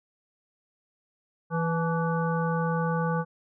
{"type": "harmonic tone with a mistuned harmonic", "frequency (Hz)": 164.81, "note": "E3", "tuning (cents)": 0, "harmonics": [1, 3, 5, 7, 9], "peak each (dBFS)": [-26, -31, -33, -34, -36], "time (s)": [1.5, 3.25], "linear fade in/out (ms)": 50, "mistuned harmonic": 5, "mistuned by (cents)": 70, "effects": []}